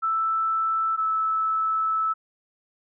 sine tone pair in turn, 1321 / 1308.1 Hz, E6 / E6, +3 / -14 cents, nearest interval unison, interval 17 cents, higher first, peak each -21 dBFS, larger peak neither, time 0.02-0.97 / 0.97-2.14 s, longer second, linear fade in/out 20 ms, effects none

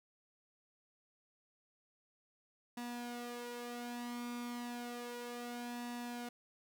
sawtooth tone with flanger, 241.1 Hz, B3, 41 cents flat, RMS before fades -44 dBFS, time 2.77-6.29 s, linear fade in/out 5 ms, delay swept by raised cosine 1.1 to 3.3 ms, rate 0.32 Hz, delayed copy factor +0.6, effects none

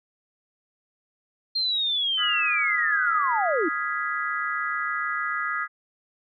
sine linear sweep, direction down, 4218 to 286.5 Hz, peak -22 dBFS, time 1.55-3.69 s, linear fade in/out 10 ms
sine chord, F half-diminished seventh, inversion third, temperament equal with one note detuned, 1250.3 / 1396.9 / 1661.2 / 1975.5 Hz, Eb6 / F6 / Ab6 / Cb7, +8 / 0 / 0 / 0 cents, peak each -29 / -32 / -30 / -32 dBFS, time 2.17-5.68 s, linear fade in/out 50 ms
effects none

